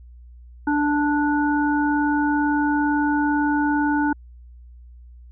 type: harmonic tone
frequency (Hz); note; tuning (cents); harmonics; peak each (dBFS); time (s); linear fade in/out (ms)
293.7; D4; 0; 1 / 3 / 5; -19 / -24 / -26; 0.67-4.13; 5
effects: added 60 Hz sine -41 dBFS peak until 5.31 s